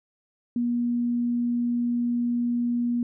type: tone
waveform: sine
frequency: 239.8 Hz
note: A#3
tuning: 49 cents sharp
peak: -22 dBFS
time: 0.56-3.03 s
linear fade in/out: 2 ms
effects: none